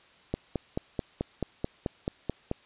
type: click train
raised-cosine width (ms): 2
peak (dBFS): -15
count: 11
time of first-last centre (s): 0.34-2.514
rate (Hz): 4.6
effects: white hiss -58 dBFS RMS until 2.65 s + resampled to 8000 Hz